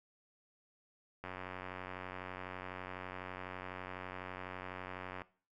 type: click train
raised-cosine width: 0.5 ms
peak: -28 dBFS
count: 367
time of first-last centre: 1.24-5.218 s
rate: 92 Hz
effects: noise-tail reverb RT60 0.4 s tail -18 dB re dry